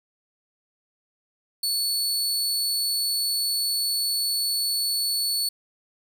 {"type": "tone", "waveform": "sawtooth", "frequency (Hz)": 4435, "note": "C#8", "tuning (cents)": 0, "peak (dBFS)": -20, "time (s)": [1.63, 5.49], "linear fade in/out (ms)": 5, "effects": []}